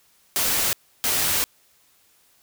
white noise bursts at uneven times, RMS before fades -22 dBFS, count 2, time 0.36-0.73 / 1.04-1.44 s, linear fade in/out 0 ms, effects white hiss -60 dBFS RMS until 2.42 s

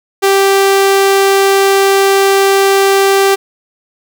sawtooth tone, 391.7 Hz, G4, 1 cent flat, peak -3 dBFS, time 0.22-3.36 s, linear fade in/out 20 ms, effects none

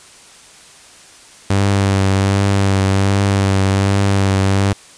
sawtooth tone with vibrato, 98 Hz, G2, in tune, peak -8 dBFS, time 1.5-4.73 s, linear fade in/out 5 ms, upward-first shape triangle, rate 1.3 Hz, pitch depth 30 cents each way, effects white hiss -42 dBFS RMS until 4.97 s + resampled to 22050 Hz

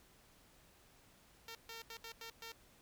5% pulse tone bursts at uneven times, 456.1 Hz, A#4, 38 cents flat, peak -36 dBFS, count 6, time 1.48-1.55 / 1.69-1.82 / 1.9-1.97 / 2.04-2.12 / 2.21-2.3 / 2.42-2.52 s, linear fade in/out 2 ms, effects pink hiss -66 dBFS RMS until 2.81 s

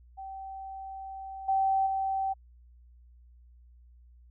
sine tone with level steps, 773 Hz, G5, 24 cents flat, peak -38 / -23 / -27 dBFS, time 0.17-2.34 s, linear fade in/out 20 ms, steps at 1.48 / 1.86 s, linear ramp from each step 10 ms, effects added 60 Hz sine -53 dBFS peak until 4.3 s

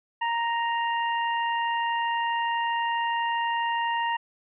harmonic tone, 932.3 Hz, A#5, in tune, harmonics 1 / 2 / 3, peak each -25 / -31 / -35 dBFS, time 0.21-4.17 s, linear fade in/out 10 ms, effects none

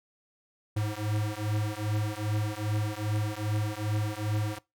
square beating tone pair, 104.8 / 107.3 Hz, G#2 / A2, +16 / -43 cents, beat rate 2.5 Hz, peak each -32 / -32 dBFS, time 0.76-4.59 s, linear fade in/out 10 ms, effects noise-tail reverb RT60 0.2 s tail -22 dB re dry

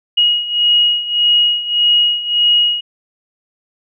sine beating tone pair, 2889 / 2890.7 Hz, F#7 / F#7, -42 / -41 cents, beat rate 1.7 Hz, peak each -16 / -12 dBFS, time 0.17-2.81 s, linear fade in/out 10 ms, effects none

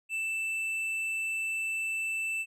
sine tone with tanh clipping, 2652 Hz, E7, 10 cents sharp, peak -31 dBFS, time 0.09-2.46 s, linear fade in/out 50 ms, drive 7 dB, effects none

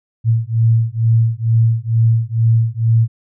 sine beating tone pair, 112.9 / 115.1 Hz, A2 / A#2, +45 / -22 cents, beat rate 2.2 Hz, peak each -14 / -14 dBFS, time 0.24-3.08 s, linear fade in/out 50 ms, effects none

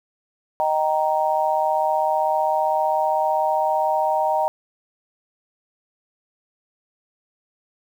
sine chord, Eb major, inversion none, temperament just, 622.3 / 777.8 / 933.4 Hz, Eb5 / G5 / Bb5, 0 / -14 / +2 cents, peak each -22 dBFS, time 0.6-4.48 s, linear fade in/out 0 ms, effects 8-bit

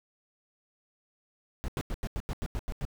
brown noise bursts, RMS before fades -32 dBFS, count 10, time 1.64-2.852 s, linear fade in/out 0 ms, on 42 ms, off 88 ms, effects none

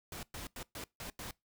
pink noise bursts at uneven times, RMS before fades -44 dBFS, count 6, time 0.12-0.23 / 0.34-0.47 / 0.56-0.63 / 0.75-0.84 / 1-1.1 / 1.19-1.31 s, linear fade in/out 2 ms, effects noise-tail reverb RT60 0.2 s tail -23 dB re dry

